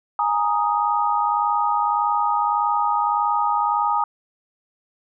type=chord; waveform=sine; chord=Ab suspended second; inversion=none; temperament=equal; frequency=830.6 / 932.3 / 1244.5 Hz; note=Ab5 / Bb5 / Eb6; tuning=0 / 0 / 0 cents; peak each=-22 dBFS; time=0.19-4.04 s; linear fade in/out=2 ms; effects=none